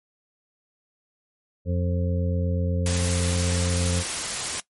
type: harmonic tone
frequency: 88.1 Hz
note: F2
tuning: 16 cents sharp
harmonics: 1 / 2 / 3 / 5 / 6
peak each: -23 / -28 / -35 / -35 / -33 dBFS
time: 1.65-4.04 s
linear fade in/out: 50 ms
type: noise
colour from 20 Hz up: white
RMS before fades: -28 dBFS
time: 2.86-4.6 s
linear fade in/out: 2 ms
effects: noise-tail reverb RT60 0.1 s tail -18 dB re dry + MP3 48 kbps